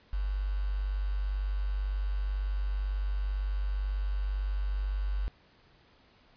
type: tone with quantisation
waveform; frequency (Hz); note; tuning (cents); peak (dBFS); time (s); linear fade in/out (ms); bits
sine; 49; G1; 0; -28; 0.13-5.28; 0; 8
effects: pink hiss -62 dBFS RMS until 6.36 s + resampled to 11025 Hz